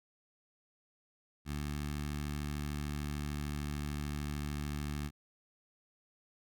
15% pulse tone with notch filter, 73.42 Hz, D2, in tune, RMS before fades -38 dBFS, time 1.45-5.11 s, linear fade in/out 50 ms, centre 570 Hz, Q 0.78, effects none

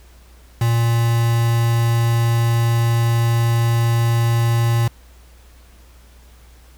triangle tone with quantisation, 116.54 Hz, A#2, in tune, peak -12 dBFS, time 0.61-4.88 s, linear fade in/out 5 ms, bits 4, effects added 60 Hz sine -44 dBFS peak until 6.77 s + pink hiss -52 dBFS RMS until 6.77 s

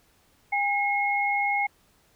sine tone pair together, 810 / 2162 Hz, G#5 / C#7, -43 / -44 cents, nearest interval octave + perfect fourth, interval 1699 cents, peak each -25 / -25 dBFS, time 0.52-1.67 s, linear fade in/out 10 ms, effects pink hiss -63 dBFS RMS until 2.15 s

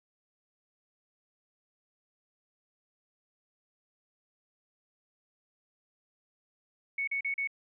sine tone bursts, 2217 Hz, C#7, in tune, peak -29 dBFS, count 4, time 6.98-7.474 s, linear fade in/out 5 ms, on 95 ms, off 38 ms, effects none

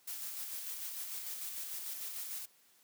blue noise with tremolo, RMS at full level -41 dBFS, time 0.07-2.46 s, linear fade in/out 10 ms, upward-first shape square, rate 6.7 Hz, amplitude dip 30%, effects white hiss -67 dBFS RMS until 2.83 s + high-pass 150 Hz 12 dB/octave

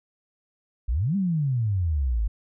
sine exponential two-way sweep, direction up then down, 49.75 to 204.3 to 49.75 Hz, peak -21 dBFS, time 0.88-2.28 s, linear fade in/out 10 ms, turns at 1.16 s, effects none

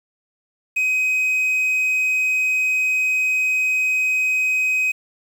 triangle tone with quantisation, 2520 Hz, D#7, 21 cents sharp, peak -15 dBFS, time 0.76-4.92 s, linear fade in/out 10 ms, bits 7, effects none

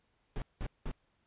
brown noise bursts, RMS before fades -36 dBFS, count 3, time 0.36-0.914 s, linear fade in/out 0 ms, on 58 ms, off 190 ms, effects pink hiss -75 dBFS RMS until 1.26 s + resampled to 8000 Hz

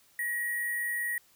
sine tone with sample-and-hold, 1900 Hz, A#6, 33 cents sharp, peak -29 dBFS, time 0.19-1.18 s, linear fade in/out 2 ms, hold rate 11025 Hz, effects white hiss -63 dBFS RMS until 1.35 s

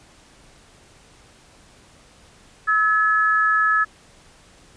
sine tone pair together, 1295.6 / 1707 Hz, E6 / G#6, -30 / +47 cents, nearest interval perfect fourth, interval 477 cents, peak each -18 dBFS, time 2.67-3.85 s, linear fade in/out 20 ms, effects pink hiss -51 dBFS RMS until 4.76 s + resampled to 22050 Hz

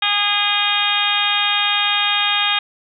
harmonic tone with a mistuned harmonic, 410.4 Hz, G#4, 21 cents flat, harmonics 2 / 3 / 4 / 5 / 6 / 7 / 8 / 9, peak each -25 / -24 / -25 / -27 / -22 / -26 / -21 / -22 dBFS, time 0.02-2.59 s, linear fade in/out 5 ms, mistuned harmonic 8, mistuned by -18 cents, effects none

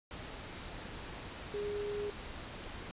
sine tone in noise, 412 Hz, G#4, 14 cents flat, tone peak -35 dBFS, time 1.54-2.1 s, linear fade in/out 0 ms, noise pink, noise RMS -45 dBFS, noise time 0.11-2.91 s, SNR +7 dB, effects resampled to 8000 Hz

